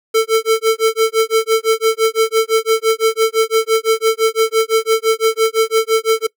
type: tone with tremolo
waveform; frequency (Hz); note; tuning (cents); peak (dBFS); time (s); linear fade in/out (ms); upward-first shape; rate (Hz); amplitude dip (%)
square; 445.3; A4; +21; -9; 0.14-6.27; 10; sine; 5.9; 100
effects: noise-tail reverb RT60 0.1 s tail -24 dB re dry